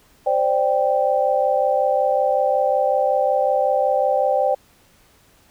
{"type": "chord", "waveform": "sine", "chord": "C suspended second", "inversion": "none", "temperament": "just", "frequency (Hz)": [523.3, 588.7, 784.9], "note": ["C5", "D5", "G5"], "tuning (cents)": [0, 4, 2], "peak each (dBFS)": -20, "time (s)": [0.26, 4.55], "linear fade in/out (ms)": 10, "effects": ["pink hiss -55 dBFS RMS until 5.5 s"]}